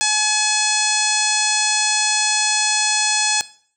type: harmonic tone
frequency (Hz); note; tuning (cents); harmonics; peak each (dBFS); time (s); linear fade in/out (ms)
850; G#5; +40; 1 / 2 / 3 / 4 / 5 / 6 / 7 / 8 / 9 / 10; -25 / -25 / -25 / -25 / -25 / -25 / -25 / -25 / -25 / -25; 0.01-3.41; 0
effects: noise-tail reverb RT60 0.5 s tail -18 dB re dry